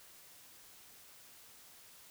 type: silence
effects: white hiss -58 dBFS RMS until 2.1 s